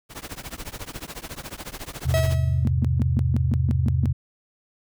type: noise with tremolo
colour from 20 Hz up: pink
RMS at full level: -32 dBFS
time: 0.09-2.38 s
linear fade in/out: 50 ms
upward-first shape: triangle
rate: 14 Hz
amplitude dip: 100%
type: chord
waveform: sine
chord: E augmented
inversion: none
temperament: just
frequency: 82.41 / 103.01 / 128.76 Hz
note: E2 / G#2 / B#2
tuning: 0 / -14 / -27 cents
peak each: -22 / -28 / -22 dBFS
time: 2.05-4.13 s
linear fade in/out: 10 ms
type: tone with exponential decay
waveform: 45% pulse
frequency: 645 Hz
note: E5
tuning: 38 cents flat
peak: -19 dBFS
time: 2.14-2.7 s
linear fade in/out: 0 ms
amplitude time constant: 120 ms
type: tone bursts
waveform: sine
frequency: 226.5 Hz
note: A#3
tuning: 50 cents flat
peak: -21 dBFS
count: 9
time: 2.65-4.057 s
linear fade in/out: 0 ms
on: 23 ms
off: 150 ms
effects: none